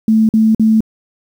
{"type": "tone bursts", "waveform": "sine", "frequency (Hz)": 220, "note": "A3", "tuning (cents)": 0, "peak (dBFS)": -7, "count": 3, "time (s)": [0.08, 0.806], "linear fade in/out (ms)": 2, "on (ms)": 210, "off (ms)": 48, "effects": ["7-bit"]}